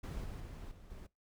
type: noise with level steps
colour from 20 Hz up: brown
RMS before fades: -41 / -44 / -47 / -55 / -49 dBFS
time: 0.03-1.07 s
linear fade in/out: 10 ms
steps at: 0.24 / 0.4 / 0.71 / 0.9 s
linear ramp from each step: 5 ms
effects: noise-tail reverb RT60 0.2 s tail -22 dB re dry